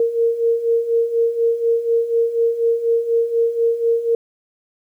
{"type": "beating tone pair", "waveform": "sine", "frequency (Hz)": [460, 464.1], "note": ["A#4", "A#4"], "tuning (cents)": [-23, -8], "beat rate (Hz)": 4.1, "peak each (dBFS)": [-21, -16], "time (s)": [0, 4.15], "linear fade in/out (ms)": 2, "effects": ["9-bit"]}